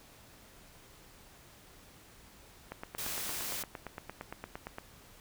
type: click train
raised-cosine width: 0.5 ms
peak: -25 dBFS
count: 19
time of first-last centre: 2.72-4.784 s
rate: 8.72 Hz
type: noise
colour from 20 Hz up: white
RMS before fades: -38 dBFS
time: 2.98-3.63 s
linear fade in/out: 5 ms
effects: pink hiss -57 dBFS RMS until 5.2 s